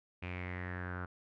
sawtooth tone with low-pass filter sweep, 90.1 Hz, F#2, 45 cents flat, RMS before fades -41 dBFS, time 0.22-1.06 s, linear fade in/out 10 ms, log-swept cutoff 2500 to 1400 Hz, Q 6.6, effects none

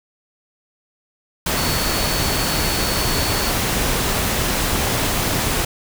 sine tone in noise, 4435 Hz, C#8, in tune, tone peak -27 dBFS, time 1.57-3.51 s, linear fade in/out 5 ms, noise pink, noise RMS -20 dBFS, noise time 1.46-5.65 s, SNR -10 dB, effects none

